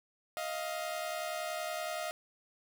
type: tone pair together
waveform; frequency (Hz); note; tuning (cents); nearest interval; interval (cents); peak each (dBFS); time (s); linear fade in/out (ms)
sawtooth; 627.9 / 698.5; D#5 / F5; +16 / 0; major second; 184; -34 / -35; 0.37-2.11; 0
effects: 9-bit